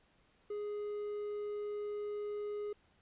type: tone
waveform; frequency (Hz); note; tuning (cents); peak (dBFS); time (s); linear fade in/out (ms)
triangle; 415.3; G#4; 0; -35; 0.5-2.73; 5
effects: pink hiss -70 dBFS RMS until 3.01 s + resampled to 8000 Hz